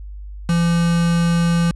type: tone with quantisation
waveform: triangle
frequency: 170 Hz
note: F3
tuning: 46 cents flat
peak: -12 dBFS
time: 0.49-1.71 s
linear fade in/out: 2 ms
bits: 4
effects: added 50 Hz sine -30 dBFS peak until 1.75 s + resampled to 24000 Hz